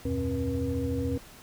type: tone cluster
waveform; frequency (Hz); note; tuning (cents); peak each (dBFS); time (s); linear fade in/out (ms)
sine; 78.5 / 92.3 / 122.2 / 268 / 480.7; D#2 / F#2 / B2 / C4 / B4; +16 / -4 / -18 / +42 / -47; -33 / -34 / -35 / -30 / -33; 0.05-1.18; 5
effects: tanh soft clip ceiling -18 dBFS + pink hiss -50 dBFS RMS until 1.42 s